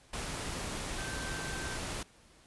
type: tone in noise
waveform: sine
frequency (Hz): 1554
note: G6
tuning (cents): -16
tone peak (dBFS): -42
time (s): 0.98-1.77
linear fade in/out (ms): 5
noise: pink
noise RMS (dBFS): -38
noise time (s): 0.13-2.03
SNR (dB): -7
effects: pink hiss -61 dBFS RMS until 2.46 s + resampled to 24000 Hz